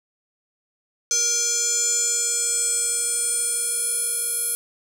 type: tone with band-pass filter sweep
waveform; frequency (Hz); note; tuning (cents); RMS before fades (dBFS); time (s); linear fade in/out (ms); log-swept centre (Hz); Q
square; 473; A#4; +25; -23; 1.11-4.55; 0; 6200 to 11000; 7.9
effects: none